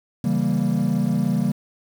triangle chord, C# diminished seventh, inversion none, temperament equal, 138.59 / 164.81 / 196 / 233.1 Hz, C#3 / E3 / G3 / Bb3, 0 / 0 / 0 / 0 cents, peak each -23 / -22 / -20 / -21 dBFS, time 0.24-1.52 s, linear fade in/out 5 ms, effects tanh soft clip ceiling -10 dBFS + 7-bit

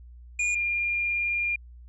square / sine tone pair in turn, 2433 / 2406 Hz, D#7 / D7, -39 / +41 cents, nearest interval unison, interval 20 cents, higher first, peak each -24 dBFS, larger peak neither, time 0.39-0.55 / 0.55-1.56 s, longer second, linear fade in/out 5 ms, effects added 60 Hz sine -44 dBFS peak until 1.88 s + resampled to 22050 Hz

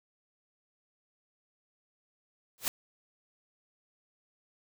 white noise with exponential growth, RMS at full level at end -25 dBFS, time 2.58-2.68 s, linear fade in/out 0 ms, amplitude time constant 20 ms, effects none

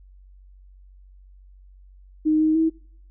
sine tone with pitch steps, 309.7 / 312.9 / 322.2 Hz, D#4 / D#4 / E4, -8 / +10 / -39 cents, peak -16 dBFS, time 2.25-2.7 s, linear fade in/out 20 ms, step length 150 ms, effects noise-tail reverb RT60 0.6 s tail -24 dB re dry + added 47 Hz sine -46 dBFS peak until 3.1 s

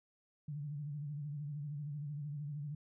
sine tone with vibrato, 146.4 Hz, D3, 5 cents flat, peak -39 dBFS, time 0.48-2.75 s, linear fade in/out 5 ms, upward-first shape sine, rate 13 Hz, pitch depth 76 cents each way, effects none

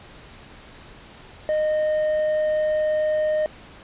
sine tone with hard clipping, 615 Hz, D#5, 20 cents flat, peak -20 dBFS, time 1.49-3.46 s, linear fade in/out 0 ms, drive 3 dB, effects pink hiss -45 dBFS RMS until 3.83 s + resampled to 8000 Hz

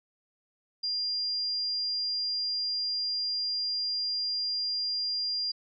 sine tone, 4800 Hz, D8, 37 cents sharp, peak -28 dBFS, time 0.83-5.52 s, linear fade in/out 10 ms, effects none

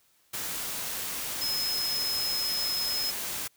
sine tone in noise, 5140 Hz, E8, 45 cents flat, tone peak -28 dBFS, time 1.41-3.11 s, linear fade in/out 10 ms, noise white, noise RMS -34 dBFS, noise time 0.33-3.48 s, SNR +3 dB, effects white hiss -66 dBFS RMS until 3.56 s

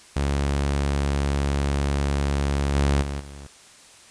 sawtooth tone with level steps, 70.4 Hz, C#2, 27 cents sharp, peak -17 / -14 / -23 / -34 dBFS, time 0.16-3.47 s, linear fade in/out 5 ms, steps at 2.74 / 3.01 / 3.19 s, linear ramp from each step 20 ms, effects white hiss -49 dBFS RMS until 4.1 s + resampled to 22050 Hz

